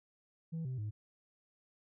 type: tone with pitch steps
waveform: sine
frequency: 163.4 / 128.8 / 105.8 Hz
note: E3 / C3 / G#2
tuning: -15 / -27 / +33 cents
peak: -34 dBFS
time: 0.52-0.91 s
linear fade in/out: 20 ms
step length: 130 ms
effects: tanh soft clip ceiling -35 dBFS